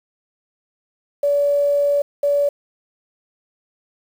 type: tone bursts at uneven times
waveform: sine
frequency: 573 Hz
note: D5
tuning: 43 cents flat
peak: -14 dBFS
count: 2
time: 1.23-2.02 / 2.23-2.49 s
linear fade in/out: 5 ms
effects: 7-bit